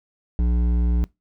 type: tone with hard clipping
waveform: triangle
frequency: 59.4 Hz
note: A#1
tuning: 33 cents sharp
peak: -19 dBFS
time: 0.39-1.04 s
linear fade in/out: 0 ms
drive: 14 dB
effects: noise-tail reverb RT60 0.2 s tail -23 dB re dry